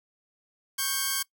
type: tone pair together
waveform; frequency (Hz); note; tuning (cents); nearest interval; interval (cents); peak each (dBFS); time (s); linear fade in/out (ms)
5% pulse; 1097 / 1576.8; C#6 / G6; -18 / +10; tritone; 628; -19 / -17; 0.78-1.23; 10
effects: noise-tail reverb RT60 0.1 s tail -21 dB re dry